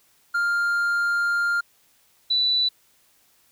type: tone pair in turn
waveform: triangle / sine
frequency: 1400 / 3968 Hz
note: F6 / B7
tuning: +4 / +7 cents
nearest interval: octave + tritone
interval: 1803 cents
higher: second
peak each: -18 dBFS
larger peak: neither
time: 0.34-1.61 / 2.3-2.69 s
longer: first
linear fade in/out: 10 ms
effects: white hiss -61 dBFS RMS until 3.51 s